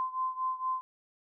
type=beating tone pair; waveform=sine; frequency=1033 / 1037.3 Hz; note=C6 / C6; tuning=-22 / -15 cents; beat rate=4.3 Hz; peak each=-32 / -35 dBFS; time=0-0.81 s; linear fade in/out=0 ms; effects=none